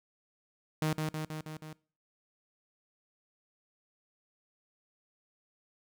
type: tone with echo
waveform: sawtooth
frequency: 155.56 Hz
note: D#3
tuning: in tune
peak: -24 dBFS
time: 0.82-0.93 s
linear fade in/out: 2 ms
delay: 160 ms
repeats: 5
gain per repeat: -3 dB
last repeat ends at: 1.73 s
effects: noise-tail reverb RT60 0.4 s tail -22 dB re dry